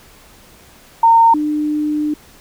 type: tone pair in turn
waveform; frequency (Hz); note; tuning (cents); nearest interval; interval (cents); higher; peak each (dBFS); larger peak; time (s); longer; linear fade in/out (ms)
sine; 916 / 300.6; A#5 / D4; -31 / +40; octave + perfect fifth; 1929; first; -6 / -15; first; 1.03-1.34 / 1.34-2.14; second; 5
effects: pink hiss -45 dBFS RMS until 2.4 s